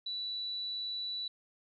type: tone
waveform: sine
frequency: 3951 Hz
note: B7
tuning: in tune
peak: -35 dBFS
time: 0.06-1.28 s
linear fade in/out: 5 ms
effects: none